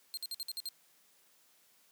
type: tone bursts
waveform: sawtooth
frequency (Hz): 4186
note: C8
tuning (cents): 0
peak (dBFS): -34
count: 7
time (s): 0.14-0.688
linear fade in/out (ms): 0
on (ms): 32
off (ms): 54
effects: white hiss -67 dBFS RMS until 1.91 s + high-pass 150 Hz 12 dB/octave